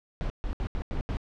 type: noise bursts at uneven times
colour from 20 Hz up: brown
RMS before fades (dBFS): -30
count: 6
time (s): 0.21-0.3 / 0.44-0.53 / 0.6-0.67 / 0.75-0.82 / 0.91-1.01 / 1.09-1.17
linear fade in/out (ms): 0
effects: low-pass 4000 Hz 12 dB/octave

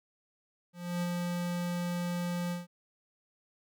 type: tone with ADSR envelope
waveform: square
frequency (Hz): 175.3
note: F3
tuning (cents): +7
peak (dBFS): -30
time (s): 0.73-2.67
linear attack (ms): 290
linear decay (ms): 41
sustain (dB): -2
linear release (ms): 160
effects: none

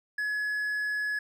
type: tone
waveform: triangle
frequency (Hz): 1694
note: G#6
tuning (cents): +34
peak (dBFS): -26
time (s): 0.18-1.19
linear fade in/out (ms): 5
effects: none

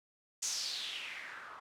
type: noise with low-pass filter sweep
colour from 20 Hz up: blue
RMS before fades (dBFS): -41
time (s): 0.42-1.6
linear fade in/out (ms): 10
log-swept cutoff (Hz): 6800 to 1100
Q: 4
effects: none

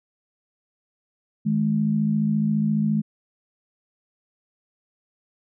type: tone pair together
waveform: sine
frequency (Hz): 157.9 / 212.4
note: D#3 / G#3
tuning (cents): +26 / +39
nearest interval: perfect fourth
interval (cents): 513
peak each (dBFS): -24 / -20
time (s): 1.45-3.02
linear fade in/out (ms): 20
effects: none

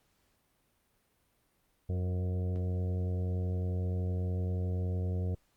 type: harmonic tone with a mistuned harmonic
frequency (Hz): 90.7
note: F#2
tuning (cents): -34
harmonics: 1 / 2 / 3 / 4 / 5 / 6 / 7 / 8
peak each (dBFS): -30 / -40 / -49 / -47 / -45 / -53 / -52 / -58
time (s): 1.89-5.35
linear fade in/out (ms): 5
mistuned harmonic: 5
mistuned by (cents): +28
effects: pink hiss -73 dBFS RMS until 5.56 s + Opus 48 kbps

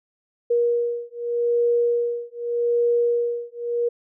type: beating tone pair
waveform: sine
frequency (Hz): 474.9 / 475.73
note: A#4 / A#4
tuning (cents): +32 / +35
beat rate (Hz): 0.83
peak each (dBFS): -22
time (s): 0.5-3.89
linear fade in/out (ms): 10
effects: none

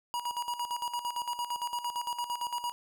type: tone with tremolo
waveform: square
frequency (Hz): 962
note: B5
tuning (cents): -46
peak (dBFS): -31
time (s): 0.14-2.72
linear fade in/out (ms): 0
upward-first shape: square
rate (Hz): 8.8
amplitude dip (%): 70
effects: 12-bit

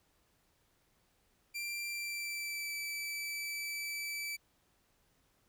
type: tone with pitch glide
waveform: sawtooth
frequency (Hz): 2364 to 2315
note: D7 to D7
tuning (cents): +11 to -25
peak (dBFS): -34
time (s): 1.54-4.37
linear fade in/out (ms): 20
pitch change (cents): -36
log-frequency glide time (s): 1.86-2.73
effects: pink hiss -73 dBFS RMS until 5.48 s

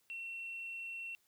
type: tone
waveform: sine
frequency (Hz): 2715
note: F7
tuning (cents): -50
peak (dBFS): -40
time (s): 0.1-1.15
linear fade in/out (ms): 0
effects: tanh soft clip ceiling -37 dBFS + white hiss -74 dBFS RMS until 1.27 s

